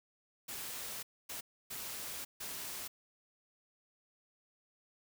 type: noise bursts at uneven times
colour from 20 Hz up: white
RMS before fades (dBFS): -43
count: 4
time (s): 0.48-1.03 / 1.29-1.41 / 1.7-2.25 / 2.4-2.88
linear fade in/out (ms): 10
effects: none